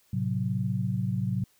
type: chord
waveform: sine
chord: F# diminished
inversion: first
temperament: equal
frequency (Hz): 110 / 130.81 / 185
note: A2 / C3 / F#3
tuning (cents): 0 / 0 / 0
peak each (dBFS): -30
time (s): 0.13-1.44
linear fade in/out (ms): 5
effects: white hiss -65 dBFS RMS until 1.59 s